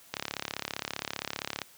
click train, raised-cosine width 0.2 ms, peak -14 dBFS, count 53, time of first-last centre 0.14-1.617 s, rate 35.2 Hz, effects white hiss -56 dBFS RMS until 1.77 s + high-pass 80 Hz 12 dB/octave

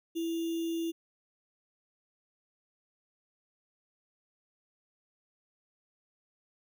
sine tone with sample-and-hold, 331.9 Hz, E4, 12 cents sharp, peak -30 dBFS, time 0.15-0.92 s, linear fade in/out 20 ms, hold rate 3150 Hz, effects none

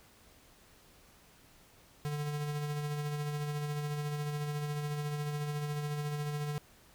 square tone with tremolo, 147.7 Hz, D3, 10 cents sharp, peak -33 dBFS, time 2.05-6.58 s, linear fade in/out 0 ms, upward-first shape sine, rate 14 Hz, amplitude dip 35%, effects pink hiss -61 dBFS RMS until 6.94 s

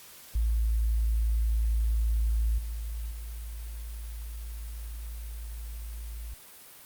sine tone with level steps, 55.6 Hz, A1, 19 cents sharp, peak -23 / -31 / -35 dBFS, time 0.35-6.34 s, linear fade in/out 5 ms, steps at 2.58 / 3.11 s, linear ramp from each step 5 ms, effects white hiss -50 dBFS RMS until 6.85 s + Opus 48 kbps

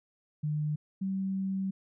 sine tone pair in turn, 150.8 / 192.16 Hz, D3 / G3, +46 / -34 cents, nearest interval major third, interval 420 cents, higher second, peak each -28 / -29 dBFS, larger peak first, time 0.43-0.76 / 1.01-1.71 s, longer second, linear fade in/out 10 ms, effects none

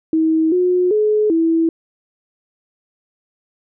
sine tone with pitch steps, 319.5 / 361.3 / 425.4 / 327.8 Hz, D#4 / F#4 / G#4 / E4, +46 / -41 / +42 / -10 cents, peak -12 dBFS, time 0.13-1.69 s, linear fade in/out 2 ms, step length 390 ms, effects none

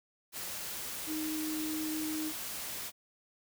sine tone in noise, 311.1 Hz, D#4, in tune, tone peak -34 dBFS, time 1.06-2.33 s, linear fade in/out 50 ms, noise white, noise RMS -40 dBFS, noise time 0.32-2.92 s, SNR +3 dB, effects none

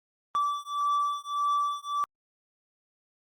triangle beating tone pair, 1159 / 1160.7 Hz, D6 / D6, -23 / -21 cents, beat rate 1.7 Hz, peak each -27 dBFS, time 0.35-2.04 s, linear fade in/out 0 ms, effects Opus 32 kbps

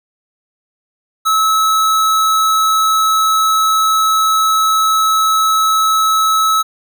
square tone, 1297 Hz, E6, 28 cents flat, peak -11 dBFS, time 1.25-6.63 s, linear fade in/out 20 ms, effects none

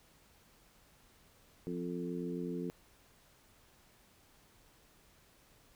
harmonic tone with a mistuned harmonic, 87.31 Hz, F2, in tune, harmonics 2 / 3 / 4 / 5, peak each -40 / -41 / -42 / -44 dBFS, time 1.67-2.7 s, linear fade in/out 0 ms, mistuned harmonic 5, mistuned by +16 cents, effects pink hiss -65 dBFS RMS until 5.75 s

